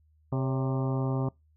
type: harmonic tone with a mistuned harmonic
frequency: 131.7 Hz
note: C3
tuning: 12 cents sharp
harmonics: 1 / 2 / 3 / 4 / 5 / 6 / 7 / 8 / 9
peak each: -27 / -33 / -37 / -39 / -41 / -43 / -44 / -45 / -46 dBFS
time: 0.32-1.29 s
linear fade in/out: 5 ms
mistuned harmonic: 4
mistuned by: +69 cents
effects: noise-tail reverb RT60 0.2 s tail -25 dB re dry + added 77 Hz sine -61 dBFS peak until 1.56 s